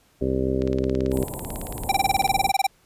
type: harmonic tone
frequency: 65.41 Hz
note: C2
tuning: in tune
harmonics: 1 / 2 / 3 / 4 / 5 / 6 / 7 / 8 / 9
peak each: -29 / -30 / -32 / -27 / -33 / -25 / -34 / -34 / -34 dBFS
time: 0.21-1.24 s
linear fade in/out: 5 ms
type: click train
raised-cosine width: 0.2 ms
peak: -20 dBFS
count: 31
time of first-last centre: 0.62-2.277 s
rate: 18.1 Hz
type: band-stop noise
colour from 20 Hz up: pink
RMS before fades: -32 dBFS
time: 1.1-2.53 s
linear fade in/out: 50 ms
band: 1000 to 7500 Hz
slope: 96 dB/octave
type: tone bursts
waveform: square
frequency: 784 Hz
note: G5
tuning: in tune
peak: -17 dBFS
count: 16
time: 1.89-2.668 s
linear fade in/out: 5 ms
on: 28 ms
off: 22 ms
effects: pink hiss -60 dBFS RMS until 2.85 s + resampled to 32000 Hz